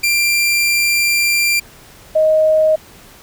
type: tone pair in turn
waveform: sawtooth / sine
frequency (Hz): 2374 / 625.9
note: D7 / D#5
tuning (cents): +18 / +10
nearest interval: octave + major seventh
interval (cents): 2308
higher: first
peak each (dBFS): -9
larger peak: neither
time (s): 0.03-1.6 / 2.15-2.76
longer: first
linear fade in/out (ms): 10
effects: pink hiss -42 dBFS RMS until 3.22 s